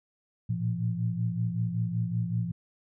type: tone cluster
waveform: sine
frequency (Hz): 112.3 / 117.6 / 171.7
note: A2 / A#2 / F3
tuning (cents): +36 / +16 / -29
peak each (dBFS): -31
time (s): 0.49-2.52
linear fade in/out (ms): 10
effects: none